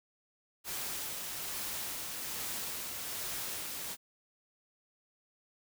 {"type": "noise with tremolo", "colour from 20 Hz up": "white", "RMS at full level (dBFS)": -38, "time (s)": [0.64, 3.97], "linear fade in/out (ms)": 50, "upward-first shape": "sine", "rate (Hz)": 1.2, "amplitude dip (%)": 25, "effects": []}